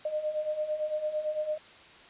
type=beating tone pair; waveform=sine; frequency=605 / 613.9 Hz; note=D#5 / D#5; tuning=-49 / -23 cents; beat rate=8.9 Hz; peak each=-35 / -30 dBFS; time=0.05-1.58 s; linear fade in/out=5 ms; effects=white hiss -52 dBFS RMS until 2.09 s + resampled to 8000 Hz